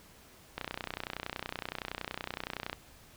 click train, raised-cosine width 0.3 ms, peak -19 dBFS, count 67, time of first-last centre 0.58-2.73 s, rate 30.7 Hz, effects pink hiss -57 dBFS RMS until 3.16 s

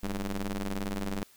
sawtooth ring-modulated tone, 97.2 Hz, G2, 14 cents flat, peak -24 dBFS, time 0.03-1.23 s, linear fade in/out 0 ms, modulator 107 Hz, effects white hiss -59 dBFS RMS until 1.36 s

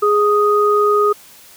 sine tone pair together, 415.3 / 1244.5 Hz, G#4 / D#6, 0 / 0 cents, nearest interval octave + perfect fifth, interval 1900 cents, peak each -13 / -14 dBFS, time 0.02-1.13 s, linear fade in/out 10 ms, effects white hiss -43 dBFS RMS until 1.56 s

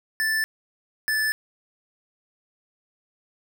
square tone pair in turn, 1760 / 1744.8 Hz, A6 / A6, 0 / -15 cents, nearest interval unison, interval 15 cents, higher first, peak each -22 / -22 dBFS, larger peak neither, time 0.2-0.44 / 1.08-1.32 s, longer neither, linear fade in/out 0 ms, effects none

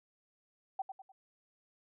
sine tone with echo, 770 Hz, G5, 31 cents flat, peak -32 dBFS, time 0.79-0.82 s, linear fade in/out 5 ms, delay 100 ms, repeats 3, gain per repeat -8 dB, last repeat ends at 1.12 s, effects none

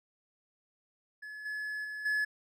triangle tone with level steps, 1708 Hz, G#6, 48 cents sharp, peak -40 / -33 / -36 / -26 dBFS, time 1.22-2.25 s, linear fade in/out 10 ms, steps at 1.45 / 1.84 / 2.05 s, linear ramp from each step 10 ms, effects none

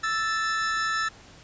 45% pulse tone pair together, 1318.5 / 1760 Hz, E6 / A6, 0 / 0 cents, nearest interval perfect fourth, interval 500 cents, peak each -27 dBFS, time 0.03-1.09 s, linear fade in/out 10 ms, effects pink hiss -50 dBFS RMS until 1.43 s + resampled to 16000 Hz

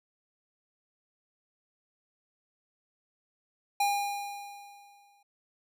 square tone with exponential decay, 810 Hz, G#5, 43 cents flat, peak -24 dBFS, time 3.8-5.23 s, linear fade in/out 5 ms, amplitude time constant 310 ms, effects none

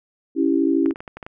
sine chord, C# diminished, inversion none, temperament equal, 277.2 / 329.6 / 392 Hz, C#4 / E4 / G4, 0 / 0 / 0 cents, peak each -19 / -19 / -24 dBFS, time 0.35-0.94 s, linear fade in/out 50 ms
clicks, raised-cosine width 0.5 ms, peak -20 dBFS, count 8, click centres 0.86 / 0.909 / 0.959 / 1.005 / 1.078 / 1.17 / 1.228 / 1.265 s
effects none

